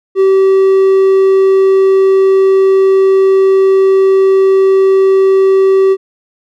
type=tone; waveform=triangle; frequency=384.9 Hz; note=G4; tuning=32 cents flat; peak=-3 dBFS; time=0.15-5.97 s; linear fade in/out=50 ms; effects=none